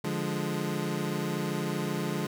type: chord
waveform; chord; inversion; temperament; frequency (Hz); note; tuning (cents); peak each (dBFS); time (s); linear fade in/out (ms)
25% pulse; D diminished; none; equal; 146.83 / 174.61 / 207.7; D3 / F3 / Ab3; 0 / 0 / 0; -30; 0.04-2.27; 5
effects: none